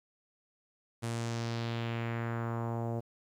sawtooth tone with low-pass filter sweep, 116.2 Hz, A#2, 5 cents flat, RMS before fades -35 dBFS, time 1.02-3.01 s, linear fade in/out 20 ms, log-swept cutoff 10000 to 610 Hz, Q 1.9, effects 11-bit

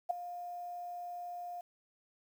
sine tone with ADSR envelope, 706 Hz, F5, 19 cents sharp, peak -25 dBFS, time 0.09-1.61 s, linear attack 16 ms, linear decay 6 ms, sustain -15 dB, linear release 5 ms, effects 10-bit

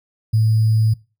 sine tone with sample-and-hold, 110 Hz, A2, in tune, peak -12 dBFS, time 0.33-0.94 s, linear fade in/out 10 ms, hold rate 4900 Hz, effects noise-tail reverb RT60 0.3 s tail -22 dB re dry

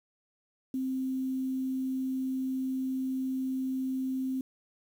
sine tone with quantisation, 261.6 Hz, C4, in tune, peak -29 dBFS, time 0.74-4.41 s, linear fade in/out 2 ms, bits 9, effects none

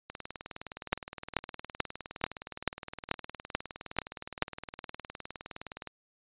two click trains, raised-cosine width 0.3 ms, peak -9 / -24 dBFS, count 9 / 113, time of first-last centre 0.93-4.423 / 0.1-5.873 s, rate 2.29 / 19.4 Hz, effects resampled to 8000 Hz

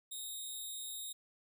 10% pulse tone with amplitude modulation, 3729 Hz, A#7, in tune, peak -32 dBFS, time 0.11-1.13 s, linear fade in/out 10 ms, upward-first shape sine, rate 234 Hz, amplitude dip 40%, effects none

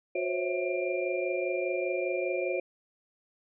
sine tone cluster, 362.8 / 521 / 546 / 658 / 2386 Hz, F#4 / C5 / C#5 / E5 / D7, -34 / -7 / -26 / -3 / +27 cents, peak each -32 / -35 / -33 / -37 / -37 dBFS, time 0.15-2.6 s, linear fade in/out 5 ms, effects none

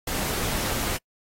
pink noise, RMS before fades -28 dBFS, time 0.07-0.97 s, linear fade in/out 5 ms, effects noise-tail reverb RT60 0.1 s tail -26 dB re dry + AAC 48 kbps

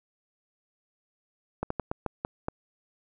slowing click train, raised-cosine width 1 ms, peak -15 dBFS, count 7, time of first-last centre 1.63-2.484 s, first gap 74 ms, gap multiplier 1.26, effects none

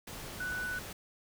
sine tone in noise, 1487 Hz, F#6, 8 cents sharp, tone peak -34 dBFS, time 0.4-0.79 s, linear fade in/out 5 ms, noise pink, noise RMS -44 dBFS, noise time 0.07-0.93 s, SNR +7 dB, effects none

